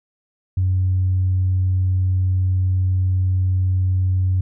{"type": "tone", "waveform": "sine", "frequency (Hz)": 92.8, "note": "F#2", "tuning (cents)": 6, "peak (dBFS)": -14, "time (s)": [0.57, 4.41], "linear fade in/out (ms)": 5, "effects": ["tanh soft clip ceiling -11 dBFS"]}